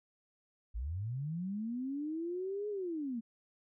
sine linear two-way sweep, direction up then down, 49 to 423.1 to 219 Hz, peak -35 dBFS, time 0.74-3.21 s, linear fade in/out 20 ms, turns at 2.69 s, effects none

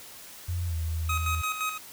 sine tone with pitch glide, 87.7 to 80.89 Hz, F2 to E2, +8 to -32 cents, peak -27 dBFS, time 0.48-1.42 s, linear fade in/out 10 ms, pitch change -140 cents, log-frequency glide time 0.66-0.76 s
25% pulse tone with tremolo, 1262 Hz, D#6, 24 cents sharp, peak -23 dBFS, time 1.09-1.78 s, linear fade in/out 5 ms, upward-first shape square, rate 5.8 Hz, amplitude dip 55%
effects white hiss -46 dBFS RMS until 1.92 s

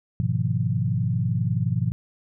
sine chord, F half-diminished seventh, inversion first, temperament equal, 103.83 / 123.47 / 155.56 / 174.61 Hz, Ab2 / Cb3 / Eb3 / F3, 0 / 0 / 0 / 0 cents, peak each -26 / -24 / -29 / -28 dBFS, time 0.2-1.92 s, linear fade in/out 0 ms, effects none

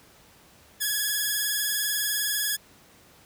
5% pulse tone with vibrato, 1677 Hz, G#6, 16 cents sharp, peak -14 dBFS, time 0.8-2.57 s, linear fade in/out 20 ms, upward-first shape sine, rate 20 Hz, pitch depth 49 cents each way, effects pink hiss -55 dBFS RMS until 3.25 s + high-pass 60 Hz 12 dB/octave

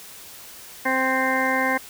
harmonic tone, 261.6 Hz, C4, in tune, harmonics 1 / 2 / 3 / 4 / 6 / 7 / 8, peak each -27 / -27 / -27 / -27 / -27 / -27 / -27 dBFS, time 0.85-1.78 s, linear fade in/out 10 ms, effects white hiss -42 dBFS RMS until 1.89 s

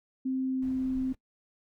sine tone with pitch glide, 261.6 to 260.1 Hz, C4 to C4, 0 to -10 cents, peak -27 dBFS, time 0.25-1.13 s, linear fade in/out 10 ms, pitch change -10 cents, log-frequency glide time 0.47-0.65 s
brown noise, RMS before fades -46 dBFS, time 0.62-1.15 s, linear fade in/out 5 ms
effects noise-tail reverb RT60 0.1 s tail -19 dB re dry

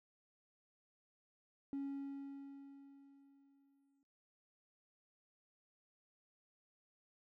triangle tone with exponential decay, 277.2 Hz, C#4, in tune, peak -35 dBFS, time 1.73-4.03 s, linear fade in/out 1 ms, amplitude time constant 500 ms, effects noise-tail reverb RT60 0.9 s tail -18 dB re dry + tanh soft clip ceiling -35 dBFS

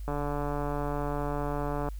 click train, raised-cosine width 1 ms, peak -19 dBFS, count 263, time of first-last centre 0.08-1.887 s, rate 145 Hz, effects added 50 Hz sine -35 dBFS peak until 1.99 s + white hiss -60 dBFS RMS until 1.99 s

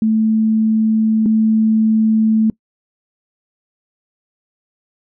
sine tone pair in turn, 219.6 / 219.6 Hz, A3 / A3, -3 / -3 cents, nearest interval unison, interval 0 cents, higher neither, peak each -11 / -10 dBFS, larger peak second, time 0.02-1.26 / 1.26-2.5 s, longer neither, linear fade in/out 2 ms, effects noise-tail reverb RT60 0.1 s tail -23 dB re dry

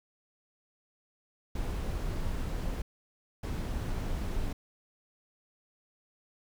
brown noise bursts at uneven times, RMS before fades -33 dBFS, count 2, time 1.55-2.82 / 3.43-4.53 s, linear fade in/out 5 ms, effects none

